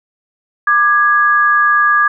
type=tone pair together; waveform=sine; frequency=1190.7 / 1661.2 Hz; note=D6 / G#6; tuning=+23 / 0 cents; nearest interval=tritone; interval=577 cents; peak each=-11 dBFS; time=0.67-2.08 s; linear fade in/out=5 ms; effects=none